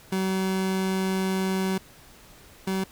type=tone pair in turn; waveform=30% pulse; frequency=189.5 / 190.48 Hz; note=F#3 / G3; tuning=+42 / -49 cents; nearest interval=unison; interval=9 cents; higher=second; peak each=-21 / -22 dBFS; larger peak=first; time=0.12-1.78 / 2.67-2.84 s; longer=first; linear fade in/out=5 ms; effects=pink hiss -51 dBFS RMS until 2.91 s